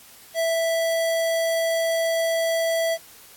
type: tone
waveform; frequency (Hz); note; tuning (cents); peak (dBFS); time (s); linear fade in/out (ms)
square; 659.3; E5; 0; -21; 0.34-2.98; 50
effects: white hiss -48 dBFS RMS until 3.36 s + AAC 64 kbps